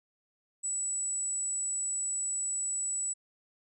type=tone; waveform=sine; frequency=7890 Hz; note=B8; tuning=3 cents flat; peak=-30 dBFS; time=0.63-3.14 s; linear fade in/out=20 ms; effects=none